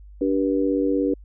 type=harmonic tone; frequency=96.4 Hz; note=G2; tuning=28 cents flat; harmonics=3 / 4 / 5; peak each=-21 / -25 / -24 dBFS; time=0.21-1.14 s; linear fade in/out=5 ms; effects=added 50 Hz sine -41 dBFS peak until 1.24 s